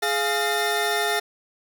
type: tone cluster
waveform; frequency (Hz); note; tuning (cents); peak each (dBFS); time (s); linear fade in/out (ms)
25% pulse; 418.8 / 696 / 1816; G#4 / F5 / A#6; +15 / -6 / -46; -22; 0.02-1.2; 10
effects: none